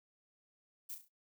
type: noise with echo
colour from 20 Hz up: violet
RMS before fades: -44 dBFS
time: 0.89-0.95 s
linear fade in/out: 10 ms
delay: 34 ms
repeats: 4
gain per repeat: -7 dB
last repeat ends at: 1.086 s
effects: noise-tail reverb RT60 0.1 s tail -17 dB re dry